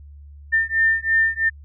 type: beating tone pair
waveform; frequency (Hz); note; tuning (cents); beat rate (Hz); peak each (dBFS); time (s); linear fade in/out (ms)
sine; 1800 / 1803; A6 / A6; +39 / +42; 3; -19; 0.52-1.5; 20
effects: added 72 Hz sine -39 dBFS peak until 1.64 s